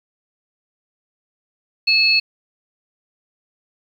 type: tone pair together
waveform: sine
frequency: 2600 / 4347 Hz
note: E7 / C#8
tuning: -24 / -35 cents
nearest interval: major sixth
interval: 889 cents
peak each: -15 dBFS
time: 1.87-2.2 s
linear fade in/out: 10 ms
effects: 8-bit